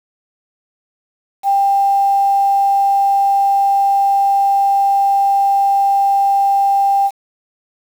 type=tone with quantisation; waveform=sine; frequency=793 Hz; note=G5; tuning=20 cents sharp; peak=-10 dBFS; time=1.43-7.11 s; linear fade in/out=50 ms; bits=6; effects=none